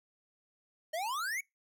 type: exponential sweep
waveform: square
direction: up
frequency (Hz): 607 to 2308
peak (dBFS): -34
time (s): 0.93-1.41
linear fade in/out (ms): 10
effects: noise-tail reverb RT60 0.2 s tail -25 dB re dry